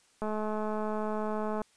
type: click train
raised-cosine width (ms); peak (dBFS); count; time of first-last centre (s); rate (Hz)
1; -21; 300; 0.22-1.617; 214
effects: white hiss -65 dBFS RMS until 1.76 s + resampled to 22050 Hz